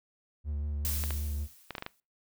triangle tone with vibrato, 73.42 Hz, D2, in tune, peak -29 dBFS, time 0.44-1.48 s, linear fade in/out 50 ms, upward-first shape sine, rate 5.3 Hz, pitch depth 27 cents each way
blue noise with exponential decay, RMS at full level -32 dBFS, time 0.85-2 s, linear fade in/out 0 ms, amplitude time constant 250 ms
clicks, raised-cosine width 0.3 ms, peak -20 dBFS, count 7, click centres 1.038 / 1.107 / 1.707 / 1.752 / 1.782 / 1.824 / 1.864 s
effects noise-tail reverb RT60 0.3 s tail -23 dB re dry

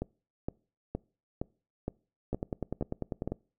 two click trains, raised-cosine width 2 ms, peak -19 / -19 dBFS, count 11 / 8, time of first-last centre 2.33-3.32 / 0.02-3.276 s, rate 10.1 / 2.15 Hz, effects noise-tail reverb RT60 0.4 s tail -25 dB re dry

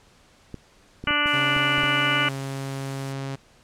clicks, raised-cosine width 3 ms, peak -21 dBFS, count 8, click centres 0.543 / 1.04 / 1.073 / 1.108 / 1.259 / 1.565 / 1.782 / 1.835 s
harmonic tone, 293.7 Hz, D4, in tune, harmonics 1 / 2 / 3 / 4 / 5 / 6 / 7 / 8 / 9 / 10, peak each -32 / -34 / -35 / -27 / -25 / -34 / -28 / -28 / -34 / -26 dBFS, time 1.07-2.29 s, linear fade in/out 5 ms
blue noise, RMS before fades -41 dBFS, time 1.26-3.13 s, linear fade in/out 10 ms
sawtooth tone, 136.1 Hz, C#3, 31 cents flat, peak -25 dBFS, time 1.33-3.36 s, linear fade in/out 10 ms
effects pink hiss -56 dBFS RMS until 3.63 s + low-pass 8000 Hz 12 dB/octave

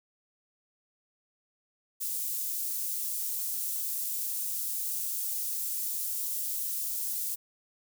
white high-pass noise, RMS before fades -33 dBFS, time 2-7.36 s, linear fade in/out 20 ms, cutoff 8600 Hz, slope 12 dB/octave, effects none

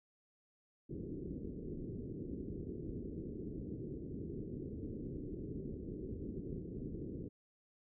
white low-pass noise, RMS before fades -44 dBFS, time 0.89-7.29 s, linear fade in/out 20 ms, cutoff 410 Hz, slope 48 dB/octave, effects none

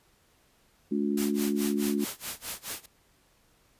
harmonic tone, 71.9 Hz, D2, 36 cents flat, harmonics 3 / 4 / 5, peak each -28 / -30 / -32 dBFS, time 0.91-2.05 s, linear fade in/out 10 ms
white noise with tremolo, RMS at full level -34 dBFS, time 1.17-2.86 s, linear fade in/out 5 ms, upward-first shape sine, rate 4.7 Hz, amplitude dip 95%
effects pink hiss -65 dBFS RMS until 3.79 s + resampled to 32000 Hz

